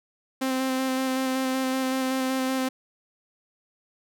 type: tone with vibrato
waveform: sawtooth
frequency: 261.6 Hz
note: C4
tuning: in tune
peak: -20 dBFS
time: 0.41-2.69 s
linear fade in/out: 10 ms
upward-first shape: square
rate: 5.3 Hz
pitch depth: 12 cents each way
effects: none